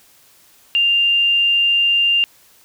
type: tone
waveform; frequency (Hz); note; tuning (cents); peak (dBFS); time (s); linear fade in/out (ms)
sine; 2794; F7; 0; -12; 0.75-2.24; 0
effects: white hiss -51 dBFS RMS until 2.64 s